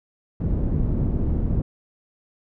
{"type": "low-pass noise", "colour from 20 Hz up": "pink", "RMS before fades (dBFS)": -22, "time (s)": [0.4, 1.62], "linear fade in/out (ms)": 5, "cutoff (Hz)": 230, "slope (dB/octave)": 12, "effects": []}